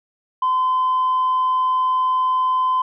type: tone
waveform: sine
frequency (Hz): 1025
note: C6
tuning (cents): -36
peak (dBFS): -14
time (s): 0.42-2.82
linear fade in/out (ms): 5
effects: tanh soft clip ceiling -13 dBFS